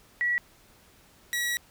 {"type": "tone pair in turn", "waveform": ["sine", "sawtooth"], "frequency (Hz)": [1935, 1924.4], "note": ["B6", "B6"], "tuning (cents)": [-36, -45], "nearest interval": "unison", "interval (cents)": 9, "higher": "first", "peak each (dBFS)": -23, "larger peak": "neither", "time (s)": [[0.21, 0.38], [1.33, 1.57]], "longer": "second", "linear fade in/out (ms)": 0, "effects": ["pink hiss -58 dBFS RMS until 1.7 s"]}